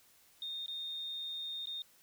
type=tone with dropouts; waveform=sine; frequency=3669 Hz; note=A#7; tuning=28 cents flat; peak=-38 dBFS; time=0.42-1.82 s; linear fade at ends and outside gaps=1 ms; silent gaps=0.661-0.681 / 1.657-1.671 s; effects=white hiss -65 dBFS RMS until 2.02 s